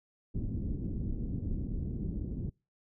pink low-pass noise, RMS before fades -35 dBFS, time 0.34-2.5 s, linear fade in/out 10 ms, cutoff 300 Hz, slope 24 dB/octave, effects noise-tail reverb RT60 0.3 s tail -26 dB re dry

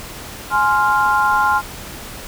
sine chord, F minor, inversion first, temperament just, 838.1 / 1047.7 / 1396.9 Hz, Ab5 / C6 / F6, +16 / +2 / 0 cents, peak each -17 dBFS, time 0.5-1.62 s, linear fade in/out 50 ms, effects pink hiss -33 dBFS RMS until 2.27 s

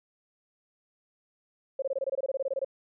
sine tone bursts, 540 Hz, C#5, 45 cents flat, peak -26 dBFS, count 16, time 1.79-2.647 s, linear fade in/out 5 ms, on 32 ms, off 23 ms, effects none

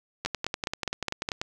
two click trains, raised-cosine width 0.2 ms, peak -11 / -12 dBFS, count 6 / 13, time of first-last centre 0.26-1.289 / 0.25-1.415 s, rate 4.86 / 10.3 Hz, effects none

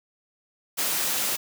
white high-pass noise, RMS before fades -26 dBFS, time 0.77-1.37 s, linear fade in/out 20 ms, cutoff 180 Hz, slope 12 dB/octave, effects none

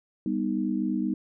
sine chord, G augmented, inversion none, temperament equal with one note detuned, 198.5 / 246.9 / 311.1 Hz, G3 / B3 / D#4, +22 / 0 / 0 cents, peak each -29 dBFS, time 0.26-1.14 s, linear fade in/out 2 ms, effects none

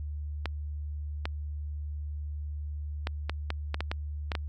clicks, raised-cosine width 0.3 ms, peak -15 dBFS, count 10, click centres 0.457 / 1.255 / 3.071 / 3.296 / 3.504 / 3.744 / 3.806 / 3.915 / 4.318 / 4.352 s, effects added 74 Hz sine -33 dBFS peak until 4.48 s

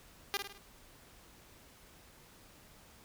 5% pulse tone with echo, 400.9 Hz, G4, 39 cents sharp, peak -20 dBFS, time 0.34-0.37 s, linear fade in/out 0 ms, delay 52 ms, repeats 4, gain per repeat -6 dB, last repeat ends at 0.578 s, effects pink hiss -59 dBFS RMS until 3.04 s

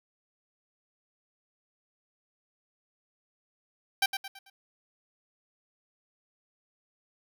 10% pulse tone with echo, 781 Hz, G5, 7 cents flat, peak -14 dBFS, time 4.02-4.06 s, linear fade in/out 5 ms, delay 110 ms, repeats 4, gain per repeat -8 dB, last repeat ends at 4.5 s, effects none

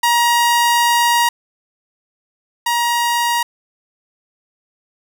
sawtooth tone pair in turn, 948 / 948 Hz, A#5 / A#5, +29 / +29 cents, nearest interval unison, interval 0 cents, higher neither, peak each -8 / -11 dBFS, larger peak first, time 0.03-1.29 / 2.66-3.43 s, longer first, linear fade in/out 5 ms, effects none

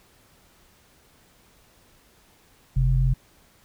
sine tone pair together, 46.25 / 130.81 Hz, F#1 / C3, 0 / 0 cents, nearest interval octave + tritone, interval 1800 cents, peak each -20 dBFS, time 2.76-3.14 s, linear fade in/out 10 ms, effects pink hiss -58 dBFS RMS until 3.64 s

